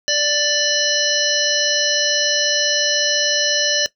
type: harmonic tone with a mistuned harmonic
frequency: 587.3 Hz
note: D5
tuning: in tune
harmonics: 1 / 3 / 5 / 7 / 9 / 10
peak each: -23 / -23 / -23 / -23 / -23 / -23 dBFS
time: 0.08-3.86 s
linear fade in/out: 0 ms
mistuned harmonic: 5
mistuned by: +20 cents
effects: noise-tail reverb RT60 0.1 s tail -17 dB re dry